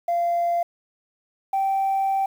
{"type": "tone pair in turn", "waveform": "sine", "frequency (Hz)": [690, 778.1], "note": ["F5", "G5"], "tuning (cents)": [-21, -13], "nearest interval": "major second", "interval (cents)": 208, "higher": "second", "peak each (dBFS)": -18, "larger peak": "neither", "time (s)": [[0.08, 0.63], [1.53, 2.26]], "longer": "second", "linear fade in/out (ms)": 5, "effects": ["tanh soft clip ceiling -16 dBFS", "8-bit"]}